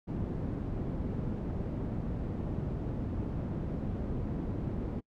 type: low-pass noise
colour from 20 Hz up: white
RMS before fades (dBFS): -35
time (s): 0.07-5.01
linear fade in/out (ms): 20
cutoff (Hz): 220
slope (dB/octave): 12
effects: noise-tail reverb RT60 0.1 s tail -26 dB re dry